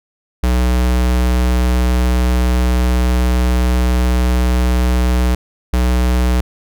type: tone pair in turn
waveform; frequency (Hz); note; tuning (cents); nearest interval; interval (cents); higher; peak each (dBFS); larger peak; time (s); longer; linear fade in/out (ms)
square; 61.74 / 61.74; B1 / B1; 0 / 0; unison; 0; neither; -12; neither; 0.43-5.35 / 5.73-6.41; first; 5
effects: none